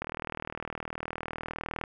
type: click train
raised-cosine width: 0.5 ms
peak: -19 dBFS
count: 73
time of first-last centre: 0.02-1.838 s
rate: 39.6 Hz
effects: none